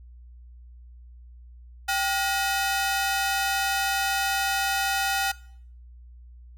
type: ring-modulated tone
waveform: sawtooth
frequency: 1108.7 Hz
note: C#6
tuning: in tune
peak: -16 dBFS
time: 1.88-5.32 s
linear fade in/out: 10 ms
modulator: 325 Hz
effects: noise-tail reverb RT60 0.6 s tail -22 dB re dry + added 60 Hz sine -44 dBFS peak until 6.57 s